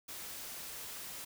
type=noise; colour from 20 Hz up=white; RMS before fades=-45 dBFS; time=0.08-1.25 s; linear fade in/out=10 ms; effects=none